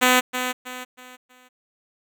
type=tone with echo; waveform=5% pulse; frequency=252.2 Hz; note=B3; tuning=36 cents sharp; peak=-3 dBFS; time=0.01-0.21 s; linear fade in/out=20 ms; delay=320 ms; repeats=4; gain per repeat=-9 dB; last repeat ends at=1.49 s; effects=none